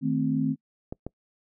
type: chord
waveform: sine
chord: A diminished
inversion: second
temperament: equal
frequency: 155.56 / 220 / 261.6 Hz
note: Eb3 / A3 / C4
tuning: 0 / 0 / 0 cents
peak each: -28 / -29 / -25 dBFS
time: 0.01-0.56 s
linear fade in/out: 50 ms
type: clicks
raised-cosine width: 2 ms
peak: -20 dBFS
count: 2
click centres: 0.925 / 1.066 s
effects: noise-tail reverb RT60 0.1 s tail -26 dB re dry